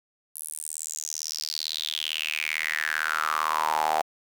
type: tone with high-pass filter sweep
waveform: sawtooth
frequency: 77.78 Hz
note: D#2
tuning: in tune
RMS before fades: -29 dBFS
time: 0.35-4.02 s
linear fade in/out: 10 ms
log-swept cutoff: 11000 to 730 Hz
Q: 6.9
effects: 8-bit